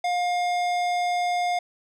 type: tone with tanh clipping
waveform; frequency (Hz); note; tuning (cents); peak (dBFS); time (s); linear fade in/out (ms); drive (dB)
sine; 710; F5; +28; -24; 0.04-1.59; 5; 17
effects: none